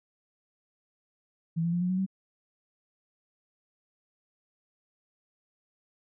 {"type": "tone with pitch steps", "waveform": "sine", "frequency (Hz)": [164.81, 169.74, 174.81, 180.04, 185.42, 190.96], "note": ["E3", "F3", "F3", "F#3", "F#3", "G3"], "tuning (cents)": [0, -49, 2, -47, 4, -45], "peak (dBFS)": -25, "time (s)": [1.56, 2.064], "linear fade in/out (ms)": 20, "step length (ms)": 84, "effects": []}